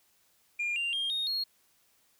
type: tone with pitch steps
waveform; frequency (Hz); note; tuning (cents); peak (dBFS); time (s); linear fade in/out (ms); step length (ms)
sine; 2409 / 2783 / 3216 / 3715 / 4292; D7 / F7 / G7 / A#7 / C8; +43 / -7 / +44 / -7 / +43; -27; 0.59-1.44; 10; 170
effects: tanh soft clip ceiling -27 dBFS + white hiss -68 dBFS RMS until 2.19 s